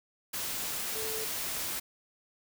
sine tone in noise, 440 Hz, A4, in tune, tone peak -38 dBFS, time 0.95-1.25 s, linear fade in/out 10 ms, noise white, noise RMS -35 dBFS, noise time 0.33-1.8 s, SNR -6 dB, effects none

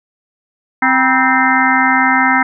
harmonic tone with a mistuned harmonic, 260.7 Hz, C4, 6 cents flat, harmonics 1 / 3 / 4 / 5 / 6 / 7 / 8, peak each -17 / -17 / -17 / -17 / -17 / -17 / -17 dBFS, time 0.82-2.43 s, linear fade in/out 5 ms, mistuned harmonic 4, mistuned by -130 cents, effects none

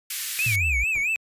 white high-pass noise, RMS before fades -29 dBFS, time 0.1-0.56 s, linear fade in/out 5 ms, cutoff 1700 Hz, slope 24 dB/octave
triangle tone with vibrato, 2425 Hz, D#7, 45 cents flat, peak -20 dBFS, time 0.39-1.16 s, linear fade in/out 0 ms, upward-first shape sine, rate 4.5 Hz, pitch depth 160 cents each way
sine exponential sweep, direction down, 123.6 to 53.4 Hz, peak -24 dBFS, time 0.46-0.84 s, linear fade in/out 5 ms
brown noise with exponential decay, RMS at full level -37 dBFS, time 0.95-1.17 s, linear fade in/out 5 ms, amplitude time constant 47 ms
effects resampled to 32000 Hz

